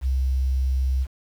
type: tone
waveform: sine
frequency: 65.41 Hz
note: C2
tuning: in tune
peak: -19 dBFS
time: 0.01-1.07 s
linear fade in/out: 50 ms
effects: 8-bit